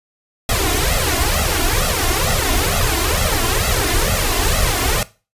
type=noise with flanger; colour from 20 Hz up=pink; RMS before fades=-17 dBFS; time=0.49-5.03 s; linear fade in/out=2 ms; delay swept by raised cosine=1.5 to 2.9 ms; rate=2.2 Hz; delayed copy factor=+0.95; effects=noise-tail reverb RT60 0.3 s tail -18 dB re dry + resampled to 32000 Hz